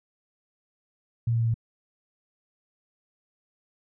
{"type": "tone with pitch steps", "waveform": "sine", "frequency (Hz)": [116.54, 115.73, 114.94, 114.14], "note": ["A#2", "A#2", "A#2", "A#2"], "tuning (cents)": [0, -12, -24, -36], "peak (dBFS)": -21, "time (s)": [1.27, 1.542], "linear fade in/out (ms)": 5, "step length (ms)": 68, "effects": []}